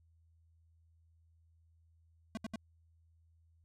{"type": "tone bursts", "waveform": "square", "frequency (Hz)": 220.6, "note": "A3", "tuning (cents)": 5, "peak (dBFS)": -38, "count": 3, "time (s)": [2.35, 2.558], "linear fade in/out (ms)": 0, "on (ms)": 22, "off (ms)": 71, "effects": ["added 82 Hz sine -65 dBFS peak until 3.64 s", "low-pass 9000 Hz 12 dB/octave"]}